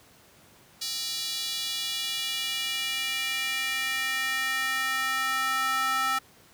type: tone with high-pass filter sweep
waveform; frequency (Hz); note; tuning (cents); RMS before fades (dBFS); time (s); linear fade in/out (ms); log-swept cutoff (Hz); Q
square; 263.4; C4; +12; -29; 0.81-6.19; 10; 4400 to 1200; 2.5
effects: pink hiss -56 dBFS RMS until 6.53 s + high-pass 80 Hz 12 dB/octave